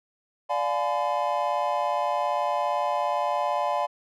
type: chord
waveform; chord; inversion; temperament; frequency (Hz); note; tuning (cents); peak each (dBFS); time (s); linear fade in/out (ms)
triangle; D diminished seventh; none; just; 587.3 / 704.8 / 845.8 / 1014.9; D5 / F5 / Ab5 / Cb6; 0 / +16 / +31 / +47; -27; 0.49-3.87; 20
effects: none